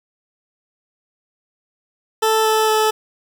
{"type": "tone with pitch steps", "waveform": "20% pulse", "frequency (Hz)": [440, 437, 433.9], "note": ["A4", "A4", "A4"], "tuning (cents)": [0, -12, -24], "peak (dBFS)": -9, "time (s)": [2.22, 2.91], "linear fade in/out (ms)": 10, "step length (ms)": 230, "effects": ["7-bit"]}